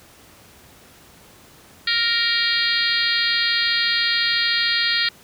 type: harmonic tone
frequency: 466.2 Hz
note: A#4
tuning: in tune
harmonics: 3 / 4 / 5 / 6 / 7 / 8 / 9 / 10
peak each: -28 / -23 / -28 / -31 / -26 / -26 / -23 / -27 dBFS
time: 1.87-5.09 s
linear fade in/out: 5 ms
effects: pink hiss -48 dBFS RMS until 5.23 s + high-pass 60 Hz 12 dB/octave